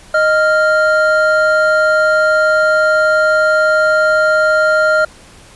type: tone pair together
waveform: triangle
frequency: 621 / 1394.1 Hz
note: D#5 / F6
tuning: -3 / -3 cents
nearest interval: octave + major second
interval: 1400 cents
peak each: -10 dBFS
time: 0.14-5.05 s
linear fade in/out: 5 ms
effects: pink hiss -41 dBFS RMS until 5.55 s + resampled to 24000 Hz